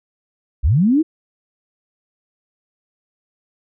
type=linear sweep; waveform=sine; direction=up; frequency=49 to 334 Hz; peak=-11 dBFS; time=0.63-1.03 s; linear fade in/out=20 ms; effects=none